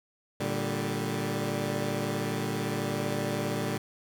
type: chord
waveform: 15% pulse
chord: G minor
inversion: first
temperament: equal with one note detuned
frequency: 114.54 / 146.83 / 196 Hz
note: Bb2 / D3 / G3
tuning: -30 / 0 / 0 cents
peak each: -27 dBFS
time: 0.4-3.78 s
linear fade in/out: 5 ms
effects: none